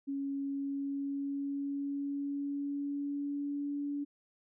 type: tone with pitch glide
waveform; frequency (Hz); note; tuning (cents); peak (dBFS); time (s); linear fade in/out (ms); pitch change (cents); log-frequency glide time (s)
sine; 277.2 to 286.6; C#4 to D4; 0 to -42; -33; 0.07-4.05; 20; +58; 0.37-3.79
effects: none